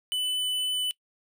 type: tone with hard clipping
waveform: triangle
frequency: 2999 Hz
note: F#7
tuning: 23 cents sharp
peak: -27 dBFS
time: 0.12-0.91 s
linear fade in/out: 0 ms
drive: 13 dB
effects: noise-tail reverb RT60 0.1 s tail -22 dB re dry